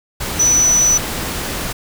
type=tone in noise; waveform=sine; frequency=5960 Hz; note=F#8; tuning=12 cents sharp; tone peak=-10 dBFS; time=0.39-0.98 s; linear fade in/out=10 ms; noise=pink; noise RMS=-23 dBFS; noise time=0.2-1.73 s; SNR=+10 dB; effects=none